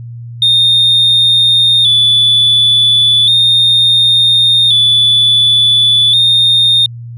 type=tone with vibrato; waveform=sine; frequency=3563 Hz; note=A7; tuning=21 cents sharp; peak=-4 dBFS; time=0.42-6.86 s; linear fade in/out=2 ms; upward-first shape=square; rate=0.35 Hz; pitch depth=48 cents each way; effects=tanh soft clip ceiling -3 dBFS + added 118 Hz sine -24 dBFS peak until 7.17 s